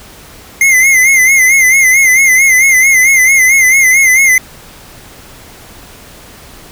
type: tone with vibrato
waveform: square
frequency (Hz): 2093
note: C7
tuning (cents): 0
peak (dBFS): -5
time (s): 0.61-4.38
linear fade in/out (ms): 2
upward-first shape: sine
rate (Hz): 4.5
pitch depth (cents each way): 75
effects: pink hiss -35 dBFS RMS until 6.71 s